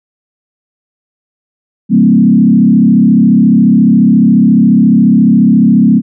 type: tone with frequency modulation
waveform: sine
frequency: 220 Hz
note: A3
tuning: in tune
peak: -3 dBFS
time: 1.89-6.02 s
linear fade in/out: 50 ms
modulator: 34.3 Hz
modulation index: 1.4
effects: none